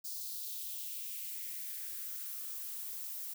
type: noise with high-pass filter sweep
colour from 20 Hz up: violet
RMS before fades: -42 dBFS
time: 0.04-3.34 s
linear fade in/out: 10 ms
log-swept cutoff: 4800 to 670 Hz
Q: 2.7
effects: none